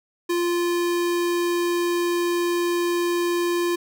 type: tone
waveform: square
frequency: 347.6 Hz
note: F4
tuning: 8 cents flat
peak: -21 dBFS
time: 0.29-3.76 s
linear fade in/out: 10 ms
effects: none